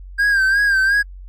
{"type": "tone with vibrato", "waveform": "triangle", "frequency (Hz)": 1597, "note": "G6", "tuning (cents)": 32, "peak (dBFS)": -11, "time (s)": [0.18, 1.03], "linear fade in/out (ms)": 20, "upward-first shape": "sine", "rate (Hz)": 2.8, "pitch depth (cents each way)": 68, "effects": ["added 46 Hz sine -33 dBFS peak until 1.28 s", "AAC 64 kbps"]}